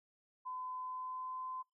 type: tone with pitch glide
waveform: sine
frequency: 1016 to 1027.2 Hz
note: B5 to C6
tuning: +49 to -32 cents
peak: -40 dBFS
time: 0.45-1.63 s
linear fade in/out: 20 ms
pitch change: +19 cents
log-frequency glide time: 0.76-1.46 s
effects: noise-tail reverb RT60 0.2 s tail -25 dB re dry